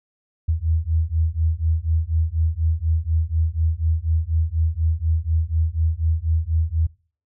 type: beating tone pair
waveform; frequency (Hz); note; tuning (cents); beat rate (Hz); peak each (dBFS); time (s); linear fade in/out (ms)
sine; 78.8 / 82.9; D#2 / E2; +23 / +10; 4.1; -21; 0.48-6.87; 10
effects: noise-tail reverb RT60 0.4 s tail -22 dB re dry